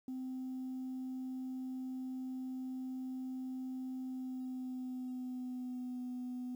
sine tone with pitch glide, 258.2 to 249.5 Hz, C4 to B3, -23 to +18 cents, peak -37 dBFS, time 0.08-6.55 s, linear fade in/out 2 ms, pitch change -59 cents, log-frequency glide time 4.02-6.01 s, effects tanh soft clip ceiling -37 dBFS + 11-bit

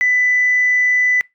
sine tone, 1993 Hz, B6, 15 cents sharp, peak -11 dBFS, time 0.01-1.21 s, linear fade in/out 0 ms, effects noise-tail reverb RT60 0.2 s tail -24 dB re dry + tanh soft clip ceiling -7 dBFS

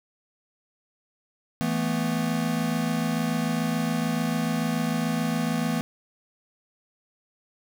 square chord, E suspended fourth, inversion none, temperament equal, 164.81 / 220 / 246.9 Hz, E3 / A3 / B3, 0 / 0 / 0 cents, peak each -29 dBFS, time 1.61-5.81 s, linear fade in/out 0 ms, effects none

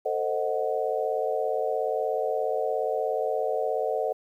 sine chord, A diminished seventh, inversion none, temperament equal with one note detuned, 446.4 / 523.3 / 622.3 / 740 Hz, A4 / C5 / Eb5 / Gb5, +25 / 0 / 0 / 0 cents, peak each -29 / -30 / -30 / -31 dBFS, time 0.05-4.13 s, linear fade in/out 10 ms, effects 10-bit

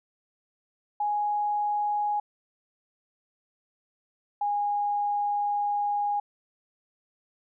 sine tone pair in turn, 830.6 / 821.5 Hz, G#5 / G#5, 0 / -19 cents, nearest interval unison, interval 19 cents, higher first, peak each -24 / -24 dBFS, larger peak neither, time 1-2.2 / 4.41-6.2 s, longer second, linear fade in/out 5 ms, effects none

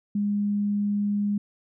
sine tone, 204.8 Hz, G#3, 24 cents flat, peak -22 dBFS, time 0.15-1.38 s, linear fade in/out 5 ms, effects none

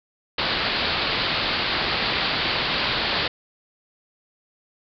white low-pass noise, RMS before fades -24 dBFS, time 0.38-3.28 s, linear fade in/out 5 ms, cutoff 4700 Hz, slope 96 dB/octave, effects none

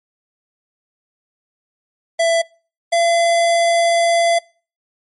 square tone pair in turn, 666 / 679.2 Hz, E5 / F5, +18 / -48 cents, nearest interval unison, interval 34 cents, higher second, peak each -13 dBFS, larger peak neither, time 2.19-2.42 / 2.92-4.39 s, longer second, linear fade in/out 10 ms, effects noise-tail reverb RT60 0.4 s tail -25 dB re dry + MP3 48 kbps

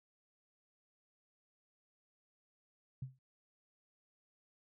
sine tone with exponential decay, 130.81 Hz, C3, in tune, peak -36 dBFS, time 3.02-3.19 s, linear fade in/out 5 ms, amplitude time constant 35 ms, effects none

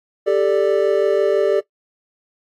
triangle chord, G suspended second, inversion none, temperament equal with one note detuned, 394 / 440 / 587.3 Hz, G4 / A4 / D5, +9 / 0 / 0 cents, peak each -16 dBFS, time 0.26-1.61 s, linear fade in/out 20 ms, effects noise-tail reverb RT60 0.1 s tail -18 dB re dry + AAC 64 kbps

